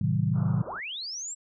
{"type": "chord", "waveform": "sine", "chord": "A diminished seventh", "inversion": "none", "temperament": "just", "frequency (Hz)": [110, 132, 158.4, 190.08], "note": ["A2", "C3", "Eb3", "Gb3"], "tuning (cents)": [0, 16, 31, 47], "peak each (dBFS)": [-28, -28, -27, -30], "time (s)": [0.01, 0.62], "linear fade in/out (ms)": 5}
{"type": "low-pass noise", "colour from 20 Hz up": "white", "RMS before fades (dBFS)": -44, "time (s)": [0.33, 0.81], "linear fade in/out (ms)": 50, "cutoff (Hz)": 1400, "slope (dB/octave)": 96}
{"type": "linear sweep", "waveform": "sine", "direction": "up", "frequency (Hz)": [307.4, 7760], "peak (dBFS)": -33, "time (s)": [0.66, 1.35], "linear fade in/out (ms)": 20}
{"effects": []}